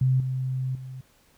sine tone with level steps, 130 Hz, C3, 11 cents flat, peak -18 / -25 / -35 dBFS, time 0.01-1.01 s, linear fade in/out 5 ms, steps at 0.2 / 0.75 s, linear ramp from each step 2 ms, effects pink hiss -61 dBFS RMS until 1.37 s

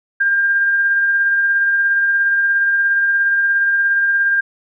sine tone with tremolo, 1600 Hz, G6, 35 cents sharp, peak -11 dBFS, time 0.2-4.41 s, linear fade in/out 10 ms, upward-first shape sine, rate 17 Hz, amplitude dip 25%, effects none

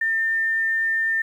sine tone, 1802 Hz, A6, 41 cents sharp, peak -19 dBFS, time 0.01-1.22 s, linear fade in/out 5 ms, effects 9-bit

